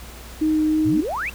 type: tone with vibrato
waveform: sine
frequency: 310.1 Hz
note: D#4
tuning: 6 cents flat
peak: -16 dBFS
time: 0.41-1.01 s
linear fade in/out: 10 ms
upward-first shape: sine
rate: 3.2 Hz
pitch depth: 8 cents each way
type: exponential sweep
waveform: sine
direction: up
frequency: 92.5 to 2843 Hz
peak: -23 dBFS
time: 0.85-1.3 s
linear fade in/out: 10 ms
effects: added 60 Hz sine -39 dBFS peak until 1.34 s + pink hiss -41 dBFS RMS until 1.34 s